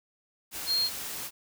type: tone in noise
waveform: sine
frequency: 4230 Hz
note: C8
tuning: 18 cents sharp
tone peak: -24 dBFS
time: 0.66-0.9 s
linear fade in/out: 50 ms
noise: white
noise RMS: -37 dBFS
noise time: 0.51-1.31 s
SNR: +10 dB
effects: none